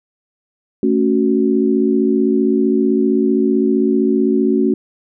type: chord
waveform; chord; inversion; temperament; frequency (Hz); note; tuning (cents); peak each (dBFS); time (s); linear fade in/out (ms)
sine; F# minor; first; just; 222 / 277.5 / 370; A3 / C#4 / F#4; +16 / +2 / 0; -16; 0.83-4.74; 2
effects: none